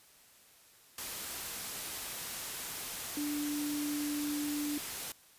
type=tone in noise; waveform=sine; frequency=293.7 Hz; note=D4; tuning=in tune; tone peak=-33 dBFS; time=3.17-4.78 s; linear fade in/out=2 ms; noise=white; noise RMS=-40 dBFS; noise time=0.98-5.12 s; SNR=+4 dB; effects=white hiss -61 dBFS RMS until 5.38 s + resampled to 32000 Hz